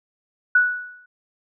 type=tone with exponential decay; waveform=sine; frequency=1474 Hz; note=F#6; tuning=7 cents flat; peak=-10 dBFS; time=0.55-1.06 s; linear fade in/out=5 ms; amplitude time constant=110 ms; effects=none